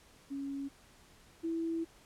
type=tone pair in turn; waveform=sine; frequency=277.2 / 329.6 Hz; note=C#4 / E4; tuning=0 / 0 cents; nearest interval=minor third; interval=300 cents; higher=second; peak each=-36 / -32 dBFS; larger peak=second; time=0.3-0.69 / 1.43-1.85 s; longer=second; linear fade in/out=20 ms; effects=pink hiss -61 dBFS RMS until 2.05 s + low-pass 11000 Hz 12 dB/octave